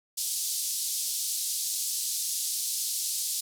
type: band-pass noise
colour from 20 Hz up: white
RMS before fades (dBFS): -31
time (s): 0.17-3.41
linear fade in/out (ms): 10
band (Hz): 4100 to 12000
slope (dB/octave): 24
effects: none